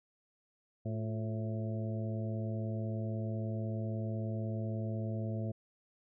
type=harmonic tone with a mistuned harmonic; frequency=110 Hz; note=A2; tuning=in tune; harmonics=1 / 2 / 3 / 4 / 5 / 6; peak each=-35 / -40 / -46 / -50 / -47 / -47 dBFS; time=0.85-5.52 s; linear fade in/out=10 ms; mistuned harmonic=3; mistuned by=+71 cents; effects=none